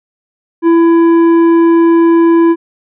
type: tone with tanh clipping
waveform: sine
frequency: 334 Hz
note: E4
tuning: 23 cents sharp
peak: -6 dBFS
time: 0.62-2.56 s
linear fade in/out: 50 ms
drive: 9 dB
effects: none